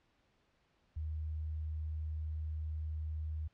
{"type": "tone", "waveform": "sine", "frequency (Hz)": 77.78, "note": "D#2", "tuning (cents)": 0, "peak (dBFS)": -36, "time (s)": [0.96, 3.48], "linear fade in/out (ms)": 10, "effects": ["pink hiss -74 dBFS RMS until 3.53 s", "low-pass 4000 Hz 12 dB/octave"]}